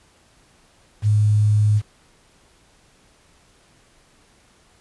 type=tone with quantisation; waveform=sine; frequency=105.3 Hz; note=G#2; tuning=24 cents sharp; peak=-13 dBFS; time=1.02-1.82 s; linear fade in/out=50 ms; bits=7; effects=pink hiss -56 dBFS RMS until 4.8 s + resampled to 24000 Hz